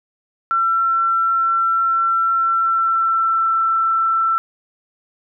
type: tone with pitch glide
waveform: sine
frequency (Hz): 1349 to 1336.6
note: E6 to E6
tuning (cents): +40 to +24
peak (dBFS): -14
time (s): 0.51-4.38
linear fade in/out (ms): 0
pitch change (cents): -16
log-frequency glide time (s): 2.44-3.52
effects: none